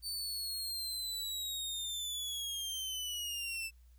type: linear sweep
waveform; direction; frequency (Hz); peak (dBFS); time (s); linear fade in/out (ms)
sawtooth; down; 4569 to 2637; -34; 0.02-3.71; 50
effects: added 60 Hz sine -57 dBFS peak until 3.98 s + white hiss -75 dBFS RMS until 3.98 s